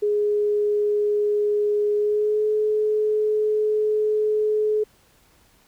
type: tone with pitch glide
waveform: sine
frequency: 416.2 to 426.9 Hz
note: G#4 to G#4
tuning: +4 to +48 cents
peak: -18 dBFS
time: 0.02-4.84 s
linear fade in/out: 10 ms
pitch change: +44 cents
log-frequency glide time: 1.96-2.46 s
effects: pink hiss -58 dBFS RMS until 5.67 s